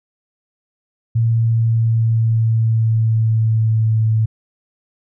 sine tone with pitch glide, 114.6 to 110.5 Hz, A#2 to A2, -29 to +8 cents, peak -12 dBFS, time 1.15-4.26 s, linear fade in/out 10 ms, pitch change -63 cents, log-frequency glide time 1.25-4.02 s, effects none

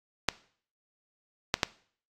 clicks, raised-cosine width 0.2 ms, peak -5 dBFS, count 3, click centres 0.287 / 1.541 / 1.632 s, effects noise-tail reverb RT60 0.5 s tail -19 dB re dry + AAC 64 kbps

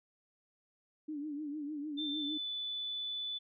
sine tone with vibrato, 296.5 Hz, D4, 17 cents sharp, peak -37 dBFS, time 1.08-2.38 s, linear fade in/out 10 ms, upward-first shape triangle, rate 6.6 Hz, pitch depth 99 cents each way
sine tone with pitch glide, 3562 to 3485 Hz, A7 to A7, +21 to -17 cents, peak -36 dBFS, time 1.97-3.39 s, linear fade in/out 20 ms, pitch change -38 cents, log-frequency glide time 2.11-2.48 s
effects none

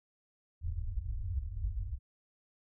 white low-pass noise, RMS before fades -36 dBFS, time 0.61-1.99 s, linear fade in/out 50 ms, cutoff 100 Hz, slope 96 dB/octave, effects none

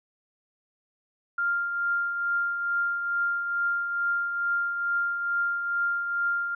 sine tone with tremolo, 1396.9 Hz, F6, in tune, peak -22 dBFS, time 1.38-6.55 s, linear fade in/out 5 ms, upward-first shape triangle, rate 2.3 Hz, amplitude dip 50%, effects none

